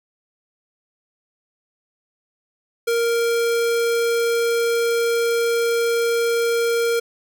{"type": "tone", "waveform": "square", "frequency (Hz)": 466.2, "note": "A#4", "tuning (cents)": 0, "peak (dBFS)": -18, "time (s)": [2.87, 7], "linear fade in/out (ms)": 10, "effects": []}